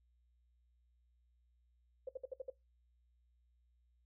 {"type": "tone bursts", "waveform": "sine", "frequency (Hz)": 523.3, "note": "C5", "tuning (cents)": 0, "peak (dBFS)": -39, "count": 6, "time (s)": [2.07, 2.501], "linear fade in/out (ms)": 5, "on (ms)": 21, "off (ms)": 61, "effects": ["noise-tail reverb RT60 0.2 s tail -20 dB re dry", "added 60 Hz sine -70 dBFS peak until 4.05 s"]}